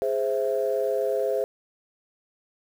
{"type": "chord", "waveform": "sine", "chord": "Ab augmented", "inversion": "none", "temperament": "equal", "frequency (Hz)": [415.3, 523.3, 659.3], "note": ["Ab4", "C5", "E5"], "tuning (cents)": [0, 0, 0], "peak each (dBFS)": [-26, -25, -28], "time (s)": [0.02, 1.44], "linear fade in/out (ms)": 0, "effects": ["tanh soft clip ceiling -14 dBFS", "8-bit"]}